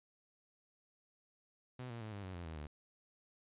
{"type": "tone with pitch steps", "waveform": "sawtooth", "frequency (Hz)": [126.2, 117.07, 108.6, 100.75, 93.46, 86.7, 80.42, 74.61], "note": ["B2", "A#2", "A2", "G2", "F#2", "F2", "E2", "D2"], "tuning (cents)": [38, 8, -22, 48, 18, -12, -42, 28], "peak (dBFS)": -40, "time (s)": [1.79, 2.67], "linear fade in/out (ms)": 5, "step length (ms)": 110, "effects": ["resampled to 8000 Hz"]}